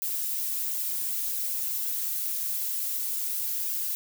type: noise with flanger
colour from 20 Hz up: violet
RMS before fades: -30 dBFS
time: 0.02-3.95 s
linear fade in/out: 0 ms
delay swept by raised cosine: 1.6 to 4.1 ms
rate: 2.7 Hz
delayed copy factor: -0.85
effects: none